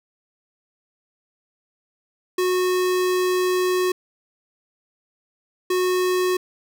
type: tone bursts at uneven times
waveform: square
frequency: 365.9 Hz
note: F#4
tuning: 19 cents flat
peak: -19 dBFS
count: 2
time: 2.38-3.92 / 5.7-6.37 s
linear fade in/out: 5 ms
effects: none